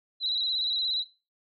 sine tone with vibrato, 3951 Hz, B7, in tune, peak -25 dBFS, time 0.2-1.05 s, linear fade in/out 50 ms, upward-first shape square, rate 17 Hz, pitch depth 39 cents each way, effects noise-tail reverb RT60 0.3 s tail -19 dB re dry

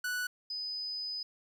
45% pulse / sine tone pair in turn, 1480 / 5000 Hz, F#6 / D#8, 0 / +8 cents, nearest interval octave + major sixth, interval 2108 cents, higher second, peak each -32 / -35 dBFS, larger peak first, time 0.04-0.27 / 0.5-1.23 s, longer second, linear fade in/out 5 ms, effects 11-bit

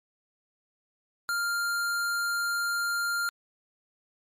square tone, 1396.9 Hz, F6, in tune, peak -27 dBFS, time 1.29-3.29 s, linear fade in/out 0 ms, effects MP3 64 kbps

